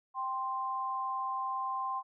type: tone pair together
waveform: sine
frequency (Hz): 784 / 1046.5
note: G5 / C6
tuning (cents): 0 / 0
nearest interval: perfect fourth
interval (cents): 500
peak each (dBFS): -38 / -33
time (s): 0.14-2.03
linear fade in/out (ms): 50
effects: none